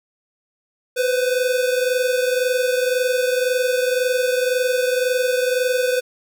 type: tone pair together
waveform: square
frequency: 499.1 / 521 Hz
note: B4 / C5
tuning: +18 / -7 cents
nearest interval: minor second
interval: 75 cents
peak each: -19 / -24 dBFS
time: 0.96-6.01 s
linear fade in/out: 20 ms
effects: none